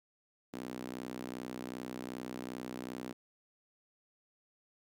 sawtooth tone with high-pass filter, 62.6 Hz, B1, 24 cents sharp, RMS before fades -43 dBFS, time 0.53-3.13 s, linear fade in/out 10 ms, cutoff 260 Hz, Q 2.2, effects none

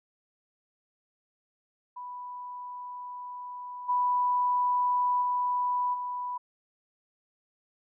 sine tone with level steps, 987.8 Hz, B5, in tune, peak -37 / -23 / -25 / -31 dBFS, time 1.96-6.38 s, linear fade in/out 10 ms, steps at 3.88 / 5.21 / 5.93 s, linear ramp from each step 20 ms, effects none

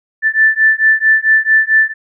sine beating tone pair, 1760 / 1764.5 Hz, A6 / A6, 0 / +4 cents, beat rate 4.5 Hz, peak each -11 dBFS, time 0.22-1.94 s, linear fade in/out 50 ms, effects none

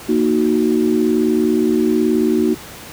sine chord, D# minor, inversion second, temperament equal, 233.1 / 311.1 / 370 Hz, A#3 / D#4 / F#4, 0 / 0 / 0 cents, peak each -17 dBFS, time 0.08-2.55 s, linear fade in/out 20 ms, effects pink hiss -35 dBFS RMS until 2.92 s + high-pass 60 Hz 12 dB/octave

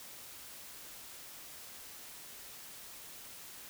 silence, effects white hiss -50 dBFS RMS until 3.69 s

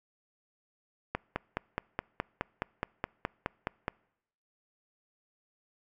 click train, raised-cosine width 0.5 ms, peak -15 dBFS, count 14, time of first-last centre 1.15-3.881 s, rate 4.76 Hz, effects noise-tail reverb RT60 0.8 s tail -26 dB re dry

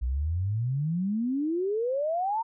sine exponential sweep, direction up, 58.27 to 935 Hz, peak -25 dBFS, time 0.01-2.43 s, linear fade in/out 20 ms, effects none

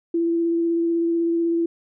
sine tone with vibrato, 335.9 Hz, E4, 33 cents sharp, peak -18 dBFS, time 0.14-1.66 s, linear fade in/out 5 ms, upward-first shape square, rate 16 Hz, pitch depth 9 cents each way, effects none

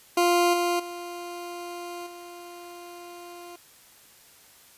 20% pulse tone with level steps, 349.2 Hz, F4, in tune, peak -14 / -18 / -30 / -36 dBFS, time 0.17-3.56 s, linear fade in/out 5 ms, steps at 0.53 / 0.79 / 2.06 s, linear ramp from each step 10 ms, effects white hiss -54 dBFS RMS until 4.77 s + resampled to 32000 Hz

